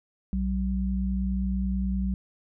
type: tone pair together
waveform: sine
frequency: 60.4 / 190.98 Hz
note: B1 / G3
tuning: -38 / -45 cents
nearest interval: octave + minor sixth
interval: 1993 cents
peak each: -27 / -27 dBFS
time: 0.33-2.14 s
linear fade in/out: 0 ms
effects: none